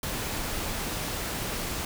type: noise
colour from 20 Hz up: pink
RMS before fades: -32 dBFS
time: 0.03-1.85 s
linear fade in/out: 2 ms
effects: none